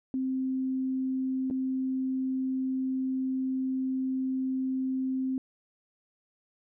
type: tone with dropouts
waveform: sine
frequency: 261.6 Hz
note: C4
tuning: in tune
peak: -27 dBFS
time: 0.14-5.38 s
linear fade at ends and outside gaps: 1 ms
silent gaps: 1.501-1.509 s
effects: none